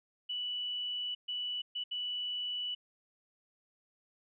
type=tone bursts at uneven times; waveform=sine; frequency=2960 Hz; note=F#7; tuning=in tune; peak=-34 dBFS; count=4; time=0.29-1.15 / 1.28-1.62 / 1.75-1.84 / 1.91-2.75 s; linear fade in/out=10 ms; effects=none